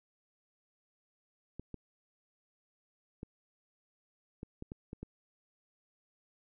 clicks, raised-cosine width 3 ms, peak -29 dBFS, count 8, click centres 1.596 / 1.743 / 3.231 / 4.431 / 4.624 / 4.719 / 4.931 / 5.03 s, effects none

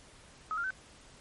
sine tone with pitch steps, 1271 / 1394.1 / 1529 Hz, D#6 / F6 / G6, +36 / -3 / -44 cents, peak -31 dBFS, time 0.51-0.705 s, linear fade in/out 0 ms, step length 65 ms, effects pink hiss -56 dBFS RMS until 1.2 s + MP3 48 kbps

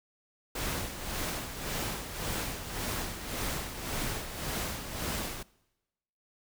pink noise with tremolo, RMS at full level -33 dBFS, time 0.55-5.43 s, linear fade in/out 5 ms, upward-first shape sine, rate 1.8 Hz, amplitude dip 60%, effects noise-tail reverb RT60 1.0 s tail -23 dB re dry

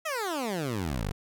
15% pulse exponential sweep, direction down, 664 to 42.2 Hz, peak -23 dBFS, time 0.05-1.12 s, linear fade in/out 10 ms, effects none

